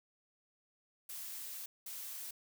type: noise bursts at uneven times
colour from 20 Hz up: blue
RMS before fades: -45 dBFS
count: 2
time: 1.09-1.66 / 1.86-2.31 s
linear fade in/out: 5 ms
effects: none